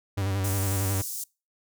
45% pulse tone with vibrato, 97.2 Hz, G2, 14 cents flat, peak -25 dBFS, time 0.17-1.02 s, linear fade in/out 10 ms, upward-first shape square, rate 11 Hz, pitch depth 42 cents each way
pink high-pass noise, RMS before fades -34 dBFS, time 0.44-1.24 s, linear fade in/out 5 ms, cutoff 6300 Hz, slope 24 dB/octave
effects noise-tail reverb RT60 0.3 s tail -25 dB re dry

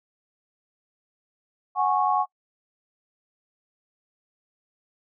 sine chord, F# suspended second, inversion none, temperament equal with one note detuned, 740 / 830.6 / 1101.1 Hz, F#5 / G#5 / C#6, 0 / 0 / -12 cents, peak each -24 dBFS, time 1.75-2.26 s, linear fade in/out 50 ms, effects noise-tail reverb RT60 0.1 s tail -25 dB re dry

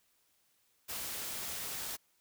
white noise, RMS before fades -40 dBFS, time 0.88-1.97 s, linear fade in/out 20 ms, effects white hiss -73 dBFS RMS until 2.2 s

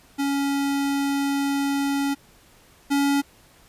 square tone pair in turn, 279.4 / 281.3 Hz, C#4 / C#4, +14 / +26 cents, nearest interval unison, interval 12 cents, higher second, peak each -22 / -19 dBFS, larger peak second, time 0.18-2.15 / 2.9-3.22 s, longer first, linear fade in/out 20 ms, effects pink hiss -54 dBFS RMS until 3.68 s + resampled to 32000 Hz

